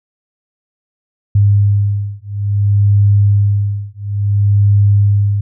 sine beating tone pair, 101.3 / 101.88 Hz, G#2 / G#2, -43 / -33 cents, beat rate 0.58 Hz, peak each -12 dBFS, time 1.35-5.41 s, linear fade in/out 5 ms, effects none

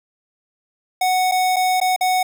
square tone with dropouts, 740 Hz, F#5, in tune, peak -16 dBFS, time 1.01-2.23 s, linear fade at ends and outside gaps 5 ms, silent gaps 1.314-1.319 / 1.561-1.565 / 1.802-1.813 / 1.963-2.009 s, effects none

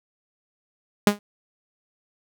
sawtooth tone with exponential decay, 205.6 Hz, G#3, 17 cents flat, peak -6 dBFS, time 1.07-1.19 s, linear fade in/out 2 ms, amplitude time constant 25 ms, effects none

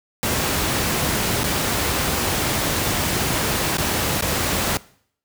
pink noise with dropouts, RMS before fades -21 dBFS, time 0.23-4.77 s, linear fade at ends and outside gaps 0 ms, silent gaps 1.434-1.441 / 3.77-3.783 / 4.21-4.223 s, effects noise-tail reverb RT60 0.6 s tail -21 dB re dry + high-pass 60 Hz 12 dB/octave

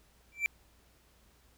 triangle tone with exponential growth, 2342 Hz, D7, 5 cents flat, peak -21 dBFS, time 0.32-0.46 s, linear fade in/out 0 ms, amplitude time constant 29 ms, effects added 60 Hz sine -66 dBFS peak until 1.57 s + pink hiss -66 dBFS RMS until 1.57 s

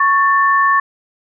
sine tone pair together, 1108.7 / 1774.8 Hz, C#6 / A6, 0 / +14 cents, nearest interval minor sixth, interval 814 cents, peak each -11 / -15 dBFS, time 0-0.8 s, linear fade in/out 5 ms, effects none

